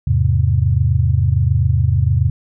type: chord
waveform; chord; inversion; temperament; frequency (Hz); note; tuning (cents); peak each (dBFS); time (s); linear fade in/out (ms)
sine; E augmented; none; equal; 82.41 / 103.83 / 130.81; E2 / G#2 / B#2; 0 / 0 / 0; -16; 0.07-2.3; 5
effects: none